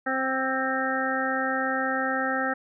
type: harmonic tone with a mistuned harmonic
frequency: 263.7 Hz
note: C4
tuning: 14 cents sharp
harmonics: 1 / 2 / 3 / 5 / 6 / 7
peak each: -31 / -31 / -31 / -31 / -31 / -31 dBFS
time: 0.06-2.54 s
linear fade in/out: 10 ms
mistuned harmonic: 3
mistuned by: -15 cents
effects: none